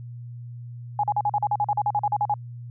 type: tone bursts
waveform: sine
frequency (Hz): 830.6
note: G#5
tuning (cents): 0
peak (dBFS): -19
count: 16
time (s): 0.99-2.34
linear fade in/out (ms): 2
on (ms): 45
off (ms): 42
effects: added 120 Hz sine -35 dBFS peak until 2.7 s